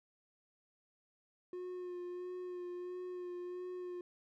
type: tone with vibrato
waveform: triangle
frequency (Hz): 359.1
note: F4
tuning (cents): +48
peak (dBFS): -39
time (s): 1.53-4.01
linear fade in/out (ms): 2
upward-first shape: sine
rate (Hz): 1.5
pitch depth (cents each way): 21
effects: none